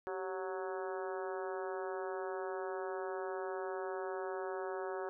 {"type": "harmonic tone with a mistuned harmonic", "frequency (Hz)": 185, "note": "F#3", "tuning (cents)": 0, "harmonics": [2, 3, 4, 5, 6, 7, 8, 9], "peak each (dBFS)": [-40, -44, -46, -48, -50, -51, -52, -53], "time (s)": [0.07, 5.09], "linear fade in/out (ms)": 0, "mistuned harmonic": 2, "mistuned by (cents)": 67, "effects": []}